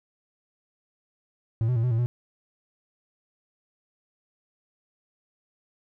triangle tone with pitch steps, 113 / 125.5 / 113.8 / 125.1 / 113.3 / 121.6 Hz, A2 / B2 / A#2 / B2 / A#2 / B2, +47 / +28 / -41 / +23 / -49 / -26 cents, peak -19 dBFS, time 1.61-2.06 s, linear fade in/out 0 ms, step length 75 ms, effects none

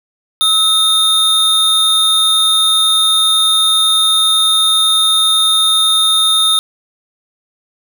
square tone pair together, 1292 / 3654 Hz, E6 / A#7, -35 / -35 cents, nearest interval octave + tritone, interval 1800 cents, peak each -20 / -10 dBFS, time 0.41-6.59 s, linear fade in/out 0 ms, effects none

